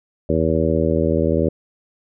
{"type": "harmonic tone", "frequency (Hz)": 80.5, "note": "E2", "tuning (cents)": -41, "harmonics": [1, 2, 3, 4, 5, 6, 7], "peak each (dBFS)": [-23, -23, -23, -23, -23, -23, -23], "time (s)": [0.29, 1.49], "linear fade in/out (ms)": 5, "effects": []}